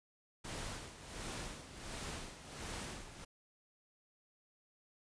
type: noise with tremolo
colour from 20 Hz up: pink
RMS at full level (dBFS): -43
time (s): 0.44-3.25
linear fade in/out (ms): 10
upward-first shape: sine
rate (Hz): 1.4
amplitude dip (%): 70
effects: resampled to 22050 Hz